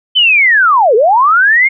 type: linear two-way sweep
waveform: sine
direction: down then up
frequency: 3095 to 407.9 to 2183 Hz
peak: -5 dBFS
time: 0.15-1.69 s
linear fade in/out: 20 ms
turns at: 0.95 s
effects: none